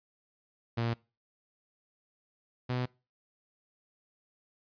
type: tone pair in turn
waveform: sawtooth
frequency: 116.54 / 125.1 Hz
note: A#2 / B2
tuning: 0 / +23 cents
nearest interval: minor second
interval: 123 cents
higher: second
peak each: -25 / -26 dBFS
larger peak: first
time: 0.77-0.94 / 2.69-2.86 s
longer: neither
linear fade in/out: 10 ms
effects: noise-tail reverb RT60 0.3 s tail -23 dB re dry + resampled to 11025 Hz

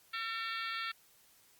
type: harmonic tone with a mistuned harmonic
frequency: 451.9 Hz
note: A4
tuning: 46 cents sharp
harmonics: 3 / 4 / 5 / 6 / 7 / 8 / 9 / 10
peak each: -40 / -42 / -44 / -46 / -47 / -48 / -49 / -50 dBFS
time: 0.13-0.92 s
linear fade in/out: 10 ms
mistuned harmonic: 7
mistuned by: +72 cents
effects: white hiss -65 dBFS RMS until 1.59 s + Opus 48 kbps

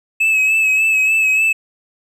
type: tone with vibrato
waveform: triangle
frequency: 2589 Hz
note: E7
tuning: 32 cents flat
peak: -10 dBFS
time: 0.2-1.53 s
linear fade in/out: 10 ms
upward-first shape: sine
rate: 3.4 Hz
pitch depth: 34 cents each way
effects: none

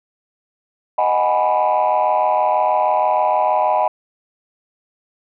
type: chord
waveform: sine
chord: G# minor seventh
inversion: second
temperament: equal with one note detuned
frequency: 622.3 / 744.3 / 830.6 / 987.8 Hz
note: D#5 / F#5 / G#5 / B5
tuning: 0 / +10 / 0 / 0 cents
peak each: -18 dBFS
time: 0.98-3.88 s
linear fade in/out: 5 ms
effects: tanh soft clip ceiling -8 dBFS

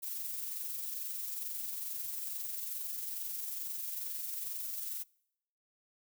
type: noise with amplitude modulation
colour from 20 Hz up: violet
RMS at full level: -38 dBFS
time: 0.02-5.04 s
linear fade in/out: 20 ms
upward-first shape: sine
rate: 22.3 Hz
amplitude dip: 35%
effects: noise-tail reverb RT60 0.8 s tail -26 dB re dry

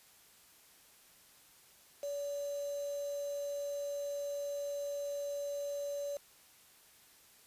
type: tone with quantisation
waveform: sine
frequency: 572 Hz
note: D5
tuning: 46 cents flat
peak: -36 dBFS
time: 2.03-6.17 s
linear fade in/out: 2 ms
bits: 8
effects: white hiss -62 dBFS RMS until 7.46 s + resampled to 32000 Hz

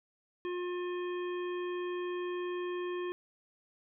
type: harmonic tone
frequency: 356.6 Hz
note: F4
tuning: 36 cents sharp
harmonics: 1 / 3 / 5 / 7 / 9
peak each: -34 / -44 / -48 / -51 / -53 dBFS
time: 0.45-3.12 s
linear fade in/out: 0 ms
effects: none

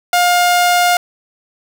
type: tone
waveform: sawtooth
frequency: 709 Hz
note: F5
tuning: 26 cents sharp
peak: -6 dBFS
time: 0.13-0.97 s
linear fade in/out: 2 ms
effects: none

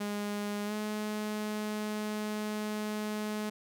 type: tone with pitch glide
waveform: sawtooth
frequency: 206 to 212.2 Hz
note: G#3 to G#3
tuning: -14 to +38 cents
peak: -29 dBFS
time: 0-3.5 s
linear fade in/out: 10 ms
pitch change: +52 cents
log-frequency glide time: 0.65-0.73 s
effects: none

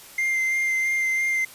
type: tone with vibrato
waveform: triangle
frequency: 2093 Hz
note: C7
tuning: in tune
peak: -19 dBFS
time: 0.18-1.45 s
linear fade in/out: 5 ms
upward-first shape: sine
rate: 3 Hz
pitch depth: 14 cents each way
effects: white hiss -45 dBFS RMS until 1.54 s + resampled to 32000 Hz

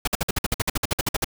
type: noise bursts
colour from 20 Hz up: pink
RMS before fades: -22 dBFS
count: 16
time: 0.05-1.245 s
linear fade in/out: 5 ms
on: 25 ms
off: 53 ms
effects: none

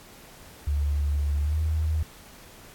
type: tone with pitch glide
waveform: sine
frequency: 72.4 to 78.5 Hz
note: D2 to D#2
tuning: -24 to +16 cents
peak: -22 dBFS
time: 0.67-2.03 s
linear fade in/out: 5 ms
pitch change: +140 cents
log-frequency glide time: 1.41-1.59 s
effects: pink hiss -49 dBFS RMS until 2.74 s + AAC 64 kbps

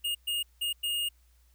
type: tone bursts at uneven times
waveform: square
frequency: 2846 Hz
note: F7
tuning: 32 cents sharp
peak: -29 dBFS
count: 4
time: 0.04-0.15 / 0.27-0.43 / 0.61-0.73 / 0.83-1.09 s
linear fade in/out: 10 ms
effects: added 60 Hz sine -60 dBFS peak until 1.54 s + white hiss -70 dBFS RMS until 1.54 s

